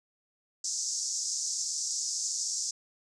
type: band-pass noise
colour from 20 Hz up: pink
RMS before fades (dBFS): -33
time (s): 0.64-2.71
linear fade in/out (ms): 5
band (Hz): 5300 to 7500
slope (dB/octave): 48
effects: none